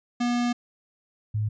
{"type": "tone pair in turn", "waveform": ["square", "sine"], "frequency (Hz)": [241.6, 106.75], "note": ["B3", "G#2"], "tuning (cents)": [-38, 48], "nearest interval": "octave + major second", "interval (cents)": 1414, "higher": "first", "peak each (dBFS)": -23, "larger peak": "neither", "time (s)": [[0.2, 0.53], [1.34, 1.49]], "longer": "first", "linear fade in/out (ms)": 10, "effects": ["resampled to 16000 Hz"]}